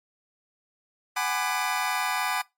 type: chord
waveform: 25% pulse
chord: G# half-diminished seventh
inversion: third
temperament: just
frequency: 747.5 / 830.6 / 996.7 / 1196.1 Hz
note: F#5 / G#5 / B5 / D6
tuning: +17 / 0 / +16 / +31 cents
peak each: -27 dBFS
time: 1.16-2.42 s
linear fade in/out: 10 ms
effects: noise-tail reverb RT60 0.2 s tail -22 dB re dry + MP3 64 kbps